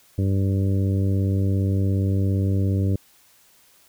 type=harmonic tone; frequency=97.3 Hz; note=G2; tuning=12 cents flat; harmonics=1 / 2 / 3 / 4 / 5 / 6; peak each=-19 / -27 / -29 / -34 / -36 / -41 dBFS; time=0.18-2.96 s; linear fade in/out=5 ms; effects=white hiss -56 dBFS RMS until 3.88 s